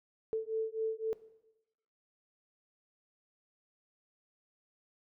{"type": "beating tone pair", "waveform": "sine", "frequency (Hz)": [441.1, 444.9], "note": ["A4", "A4"], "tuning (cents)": [4, 19], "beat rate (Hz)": 3.8, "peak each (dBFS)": [-35, -35], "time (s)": [0.33, 1.13], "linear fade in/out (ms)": 0, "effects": ["noise-tail reverb RT60 0.9 s tail -17 dB re dry"]}